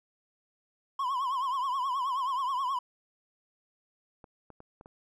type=tone with vibrato; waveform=triangle; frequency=1046 Hz; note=C6; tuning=1 cent flat; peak=-26 dBFS; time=0.99-2.79 s; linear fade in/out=5 ms; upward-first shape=triangle; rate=9.4 Hz; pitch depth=140 cents each way
type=clicks; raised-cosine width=1 ms; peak=-35 dBFS; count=5; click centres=4.242 / 4.503 / 4.604 / 4.811 / 4.859 s
effects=none